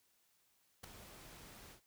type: noise with ADSR envelope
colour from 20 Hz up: pink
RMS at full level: -45 dBFS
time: 0.83-1.81 s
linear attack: 12 ms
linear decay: 4 ms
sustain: -11 dB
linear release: 100 ms
effects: white hiss -75 dBFS RMS until 1.86 s